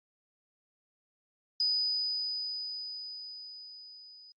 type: tone with level ramp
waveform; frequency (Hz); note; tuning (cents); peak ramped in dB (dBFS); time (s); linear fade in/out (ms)
sine; 4978; D#8; 0; -25 to -51; 1.6-4.32; 2
effects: Opus 24 kbps